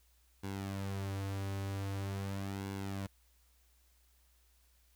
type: tone with flanger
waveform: sawtooth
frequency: 98 Hz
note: G2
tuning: in tune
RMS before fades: -39 dBFS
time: 0.43-3.07 s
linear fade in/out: 10 ms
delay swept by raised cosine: 1.6 to 5.9 ms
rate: 0.44 Hz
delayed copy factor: -0.6
effects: added 60 Hz sine -67 dBFS peak until 4.95 s + white hiss -72 dBFS RMS until 4.95 s